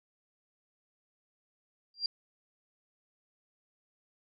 sine tone with exponential growth, 4754 Hz, D8, 20 cents sharp, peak -24 dBFS, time 1.94-2.06 s, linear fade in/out 2 ms, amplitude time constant 24 ms, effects none

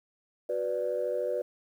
sine chord, B minor, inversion second, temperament equal, 370 / 493.9 / 587.3 Hz, F#4 / B4 / D5, 0 / 0 / 0 cents, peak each -35 / -30 / -31 dBFS, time 0.49-1.42 s, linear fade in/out 5 ms, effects tanh soft clip ceiling -20 dBFS + 10-bit

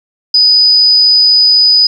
sine tone, 4978 Hz, D#8, in tune, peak -4 dBFS, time 0.34-1.87 s, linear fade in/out 5 ms, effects 7-bit

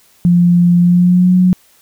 sine tone with pitch glide, 174.61 to 182.45 Hz, F3 to F#3, 0 to -24 cents, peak -6 dBFS, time 0.25-1.53 s, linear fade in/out 0 ms, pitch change +76 cents, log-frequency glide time 0.8-1.35 s, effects white hiss -50 dBFS RMS until 1.81 s

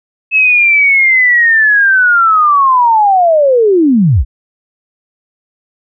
sine linear sweep, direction down, 2603 to 42.43 Hz, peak -5 dBFS, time 0.31-4.25 s, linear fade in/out 50 ms, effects none

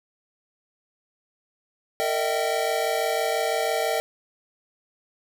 square tone cluster, 457.3 / 611 / 657 / 774 Hz, A#4 / D#5 / E5 / G5, -33 / -32 / -6 / -22 cents, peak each -29 dBFS, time 2-4 s, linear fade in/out 0 ms, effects none

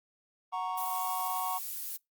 triangle chord, F# major, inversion none, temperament equal, 740 / 932.3 / 1108.7 Hz, F#5 / A#5 / C#6, 0 / 0 / 0 cents, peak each -34 / -34 / -34 dBFS, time 0.52-1.59 s, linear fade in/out 20 ms
violet noise, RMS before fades -38 dBFS, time 0.77-1.97 s, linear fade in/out 10 ms
effects noise-tail reverb RT60 0.2 s tail -26 dB re dry + Opus 32 kbps

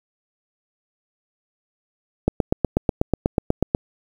click train, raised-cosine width 2 ms, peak -3 dBFS, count 13, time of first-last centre 2.28-3.749 s, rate 8.17 Hz, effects 7-bit

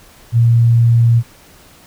sine tone, 117 Hz, A#2, 7 cents sharp, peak -7 dBFS, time 0.32-1.23 s, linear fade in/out 50 ms, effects pink hiss -44 dBFS RMS until 1.86 s

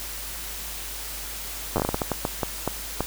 slowing click train, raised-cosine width 1 ms, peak -9 dBFS, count 14, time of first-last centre 1.76-3.006 s, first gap 9 ms, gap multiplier 1.35, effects added 50 Hz sine -40 dBFS peak until 3.06 s + white hiss -35 dBFS RMS until 3.06 s

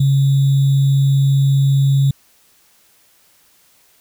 sine tone with sample-and-hold, 137.5 Hz, C#3, 14 cents flat, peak -10 dBFS, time 0-2.11 s, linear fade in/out 5 ms, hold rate 3675 Hz, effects white hiss -54 dBFS RMS until 4 s

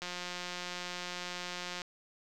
click train, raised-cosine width 0.2 ms, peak -22 dBFS, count 321, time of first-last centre 0.02-1.818 s, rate 178 Hz, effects none

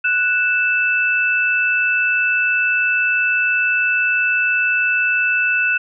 sine tone pair together, 1480 / 2637 Hz, F#6 / E7, 0 / 0 cents, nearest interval minor seventh, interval 1000 cents, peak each -17 dBFS, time 0.04-5.78 s, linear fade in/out 10 ms, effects none

